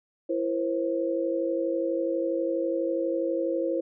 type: tone cluster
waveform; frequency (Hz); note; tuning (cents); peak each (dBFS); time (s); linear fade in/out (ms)
sine; 334.5 / 479.8 / 532; E4 / A#4 / C5; +25 / +50 / +29; -28 / -32 / -28; 0.29-3.81; 10
effects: none